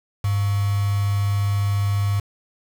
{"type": "tone with quantisation", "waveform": "sine", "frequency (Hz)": 100.8, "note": "G2", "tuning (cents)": 49, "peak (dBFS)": -18, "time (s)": [0.24, 2.2], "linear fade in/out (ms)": 5, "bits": 5, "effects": []}